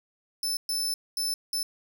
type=tone bursts at uneven times; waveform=sawtooth; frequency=5274 Hz; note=E8; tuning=in tune; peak=-24 dBFS; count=4; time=0.43-0.57 / 0.69-0.94 / 1.17-1.34 / 1.53-1.63 s; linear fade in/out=2 ms; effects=11-bit